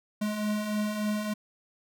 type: beating tone pair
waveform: square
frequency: 208 / 211.4 Hz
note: G#3 / G#3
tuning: +3 / +31 cents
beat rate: 3.4 Hz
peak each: -37 / -29 dBFS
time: 0.21-1.34 s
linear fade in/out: 10 ms
effects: none